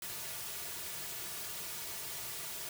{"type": "noise with comb filter", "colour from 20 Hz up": "white", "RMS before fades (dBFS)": -42, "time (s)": [0.02, 2.69], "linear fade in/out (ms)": 2, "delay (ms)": 3.8, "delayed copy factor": -0.8, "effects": []}